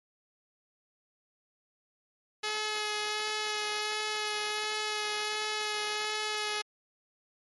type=tone with vibrato; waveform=5% pulse; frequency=424.6 Hz; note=G#4; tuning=38 cents sharp; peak=-19 dBFS; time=2.43-6.62 s; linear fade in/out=10 ms; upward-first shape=sine; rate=1.4 Hz; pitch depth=12 cents each way; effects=MP3 48 kbps